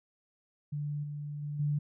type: tone with level steps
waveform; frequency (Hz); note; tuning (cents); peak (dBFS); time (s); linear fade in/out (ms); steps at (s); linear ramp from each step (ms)
sine; 146.83; D3; 0; -32 / -36 / -34 / -27; 0.72-1.79; 10; 1.03 / 1.42 / 1.59; 10
effects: none